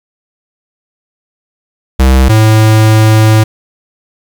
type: tone pair in turn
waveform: square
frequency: 65.41 / 109.28 Hz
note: C2 / A2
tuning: 0 / -11 cents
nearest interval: major sixth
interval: 889 cents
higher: second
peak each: -4 dBFS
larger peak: neither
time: 1.99-2.29 / 2.29-3.44 s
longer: second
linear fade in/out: 10 ms
effects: 7-bit